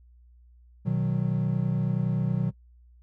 triangle chord, B major, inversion none, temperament equal, 123.47 / 155.56 / 185 Hz, B2 / D#3 / F#3, 0 / 0 / 0 cents, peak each -26 dBFS, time 0.85-2.51 s, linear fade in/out 20 ms, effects noise-tail reverb RT60 0.1 s tail -20 dB re dry + added 60 Hz sine -52 dBFS peak until 3.02 s

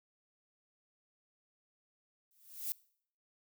violet noise with exponential growth, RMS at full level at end -34 dBFS, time 2.31-2.72 s, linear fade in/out 0 ms, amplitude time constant 87 ms, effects noise-tail reverb RT60 0.6 s tail -23 dB re dry

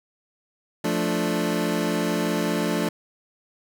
25% pulse chord, D minor, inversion first, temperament equal, 174.61 / 220 / 293.7 Hz, F3 / A3 / D4, 0 / 0 / 0 cents, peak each -23 dBFS, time 0.84-2.89 s, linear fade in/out 5 ms, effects none

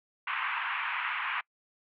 pink band-pass noise, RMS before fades -33 dBFS, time 0.27-1.41 s, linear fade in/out 5 ms, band 940 to 2800 Hz, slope 48 dB/octave, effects noise-tail reverb RT60 0.1 s tail -26 dB re dry

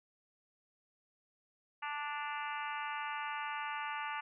harmonic tone with a mistuned harmonic, 293.4 Hz, D4, 2 cents flat, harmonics 3 / 4 / 5 / 6 / 7 / 8 / 9 / 10, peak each -41 / -43 / -45 / -47 / -48 / -49 / -50 / -51 dBFS, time 1.82-4.21 s, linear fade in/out 10 ms, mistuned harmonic 10, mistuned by -56 cents, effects none

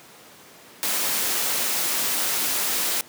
white noise, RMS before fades -24 dBFS, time 0.83-3.01 s, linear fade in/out 0 ms, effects pink hiss -47 dBFS RMS until 3.08 s + high-pass 200 Hz 12 dB/octave

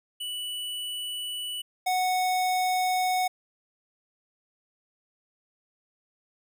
square tone pair in turn, 2960 / 737.7 Hz, F#7 / F#5, 0 / -5 cents, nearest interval 2 octaves, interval 2405 cents, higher first, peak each -32 / -24 dBFS, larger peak second, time 0.2-1.62 / 1.86-3.28 s, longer neither, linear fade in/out 10 ms, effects none

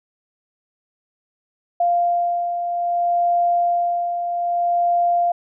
sine beating tone pair, 696 / 696.62 Hz, F5 / F5, -6 / -5 cents, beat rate 0.62 Hz, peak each -26 / -17 dBFS, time 1.8-5.32 s, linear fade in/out 5 ms, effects none

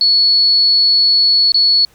sine tone with dropouts, 4400 Hz, C#8, 14 cents flat, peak -8 dBFS, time 0.01-1.85 s, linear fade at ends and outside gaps 1 ms, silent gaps 1.52-1.544 s, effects pink hiss -51 dBFS RMS until 1.94 s

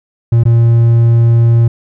triangle tone with dropouts, 116.54 Hz, A#2, in tune, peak -3 dBFS, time 0.32-1.68 s, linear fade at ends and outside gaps 5 ms, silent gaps 0.436-0.453 s, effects none

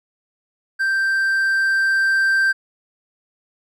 triangle tone with level ramp, 1569 Hz, G6, 1 cent sharp, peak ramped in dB -15 to -12 dBFS, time 0.79-2.53 s, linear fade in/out 20 ms, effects none

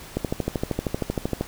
click train, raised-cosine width 2 ms, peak -10 dBFS, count 17, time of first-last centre 0.17-1.41 s, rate 12.9 Hz, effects pink hiss -42 dBFS RMS until 1.47 s

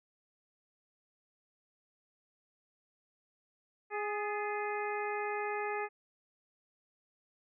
harmonic tone with a mistuned harmonic, 415.3 Hz, G#4, in tune, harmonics 1 / 2 / 3 / 4 / 5 / 6, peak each -37 / -38 / -42 / -44 / -43 / -46 dBFS, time 3.9-5.89 s, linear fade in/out 50 ms, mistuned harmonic 4, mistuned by +56 cents, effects none

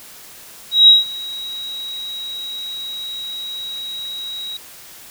sine tone with ADSR envelope, 3834 Hz, A#7, 48 cents sharp, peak -3 dBFS, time 0.71-4.57 s, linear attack 170 ms, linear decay 160 ms, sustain -22 dB, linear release 4 ms, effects white hiss -40 dBFS RMS until 5.1 s

